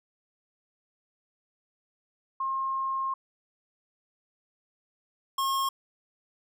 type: tone pair in turn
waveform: sine / square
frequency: 1069 / 1079.5 Hz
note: C6 / C#6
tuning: +37 / -46 cents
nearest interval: unison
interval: 17 cents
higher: second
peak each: -27 / -26 dBFS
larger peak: second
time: 2.4-3.14 / 5.38-5.69 s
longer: first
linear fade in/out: 5 ms
effects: none